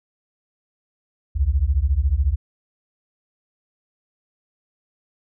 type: beating tone pair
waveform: sine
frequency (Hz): 62.3 / 76.3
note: B1 / D#2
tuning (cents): +16 / -33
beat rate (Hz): 14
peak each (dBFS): -19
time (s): 1.35-2.36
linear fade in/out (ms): 20
effects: none